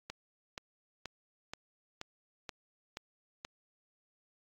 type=click train; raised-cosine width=0.2 ms; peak=-23 dBFS; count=8; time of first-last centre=0.1-3.449 s; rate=2.09 Hz; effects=AAC 64 kbps